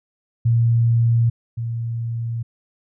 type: tone pair in turn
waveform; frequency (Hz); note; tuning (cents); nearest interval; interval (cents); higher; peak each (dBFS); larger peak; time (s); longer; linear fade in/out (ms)
sine; 116.54 / 116.08; A#2 / A#2; 0 / -7; unison; 7; first; -13 / -22; first; 0.45-1.3 / 1.57-2.43; second; 10
effects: none